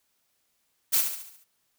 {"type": "noise with echo", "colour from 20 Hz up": "blue", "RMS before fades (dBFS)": -22, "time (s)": [0.92, 1.02], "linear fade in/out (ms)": 20, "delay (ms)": 71, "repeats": 6, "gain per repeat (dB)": -6, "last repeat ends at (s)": 1.446, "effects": ["white hiss -73 dBFS RMS until 1.78 s"]}